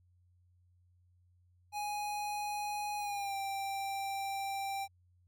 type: tone with pitch glide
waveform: square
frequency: 830.6 to 785.8 Hz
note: G#5 to G5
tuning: 0 to +4 cents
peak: -36 dBFS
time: 1.72-4.88 s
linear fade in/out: 50 ms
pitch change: -96 cents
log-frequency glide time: 2.98-3.36 s
effects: added 89 Hz sine -65 dBFS peak until 5.27 s